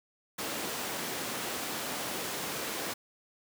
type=high-pass noise; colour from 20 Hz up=pink; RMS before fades=-36 dBFS; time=0.38-2.94 s; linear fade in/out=10 ms; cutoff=240 Hz; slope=12 dB/octave; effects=none